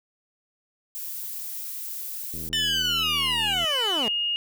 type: noise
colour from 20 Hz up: violet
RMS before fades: -34 dBFS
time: 0.95-2.49 s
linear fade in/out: 0 ms
type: click train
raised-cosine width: 3 ms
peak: -28 dBFS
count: 106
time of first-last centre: 2.34-3.643 s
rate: 80.6 Hz
type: tone with vibrato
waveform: sine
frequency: 2921 Hz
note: F#7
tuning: 23 cents flat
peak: -23 dBFS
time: 2.53-4.36 s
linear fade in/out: 0 ms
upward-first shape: square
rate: 1 Hz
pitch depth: 42 cents each way
type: linear sweep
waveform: 15% pulse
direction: down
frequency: 1811 to 202.3 Hz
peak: -21 dBFS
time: 2.53-4.08 s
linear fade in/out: 0 ms
effects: none